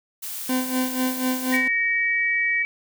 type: noise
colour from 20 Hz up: blue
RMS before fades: -32 dBFS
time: 0.22-1.57 s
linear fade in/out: 10 ms
type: tone with tremolo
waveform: 40% pulse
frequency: 256.1 Hz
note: C4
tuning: 37 cents flat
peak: -19 dBFS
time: 0.49-1.68 s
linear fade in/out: 5 ms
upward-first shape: sine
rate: 4.1 Hz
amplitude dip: 70%
type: tone with pitch glide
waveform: sine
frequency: 1864.7 to 1883.1 Hz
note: A#6 to A#6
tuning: 0 to +17 cents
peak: -22 dBFS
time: 1.52-2.63 s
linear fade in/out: 10 ms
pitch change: +17 cents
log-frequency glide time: 1.84-2.3 s
type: tone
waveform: sine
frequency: 2287 Hz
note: D7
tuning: 47 cents flat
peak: -22 dBFS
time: 1.54-2.65 s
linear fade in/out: 0 ms
effects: none